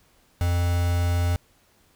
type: tone with quantisation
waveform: triangle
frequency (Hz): 87.31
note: F2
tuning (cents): 0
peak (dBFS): -18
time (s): 0.41-1.36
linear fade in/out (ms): 0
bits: 5
effects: pink hiss -61 dBFS RMS until 1.95 s